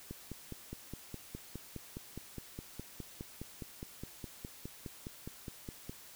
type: click train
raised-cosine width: 3 ms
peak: -29 dBFS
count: 29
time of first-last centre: 0.11-5.895 s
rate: 4.84 Hz
effects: white hiss -54 dBFS RMS until 6.15 s